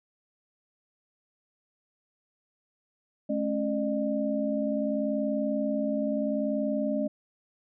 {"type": "tone cluster", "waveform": "sine", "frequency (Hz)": [214.9, 275.6, 603], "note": ["A3", "C#4", "D5"], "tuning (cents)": [-41, -10, 46], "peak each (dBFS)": -30, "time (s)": [3.29, 7.08], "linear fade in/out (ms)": 10, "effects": []}